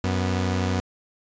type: tone pair together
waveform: sawtooth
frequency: 92.66 / 244.6 Hz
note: F#2 / B3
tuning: +3 / -16 cents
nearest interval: octave + perfect fourth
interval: 1681 cents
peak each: -19 / -24 dBFS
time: 0.04-0.8 s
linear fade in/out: 0 ms
effects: resampled to 16000 Hz